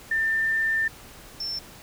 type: tone pair in turn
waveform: sine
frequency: 1791 / 5376 Hz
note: A6 / E8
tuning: +30 / +33 cents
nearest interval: octave + perfect fifth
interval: 1903 cents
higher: second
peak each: -21 / -28 dBFS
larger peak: first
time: 0.11-0.88 / 1.4-1.59 s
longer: first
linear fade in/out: 5 ms
effects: pink hiss -46 dBFS RMS until 1.82 s